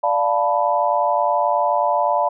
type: chord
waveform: sine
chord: B half-diminished seventh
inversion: first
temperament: equal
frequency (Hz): 587.3 / 698.5 / 880 / 987.8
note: D5 / F5 / A5 / B5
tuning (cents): 0 / 0 / 0 / 0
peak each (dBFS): -21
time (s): 0.03-2.29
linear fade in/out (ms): 10
effects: none